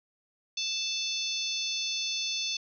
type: harmonic tone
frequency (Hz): 880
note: A5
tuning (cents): 0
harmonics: 3 / 4 / 5 / 6 / 7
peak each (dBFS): -37 / -34 / -35 / -38 / -37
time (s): 0.57-2.57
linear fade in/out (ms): 5
effects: none